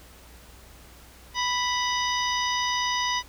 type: harmonic tone with a mistuned harmonic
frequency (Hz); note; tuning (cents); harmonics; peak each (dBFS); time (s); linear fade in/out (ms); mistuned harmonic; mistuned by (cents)
987.8; B5; 0; 1 / 2 / 3 / 4 / 5 / 6; -27 / -30 / -32 / -33 / -34 / -35; 1.34-3.23; 50; 4; -110
effects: added 60 Hz sine -50 dBFS peak until 3.28 s + pink hiss -51 dBFS RMS until 3.28 s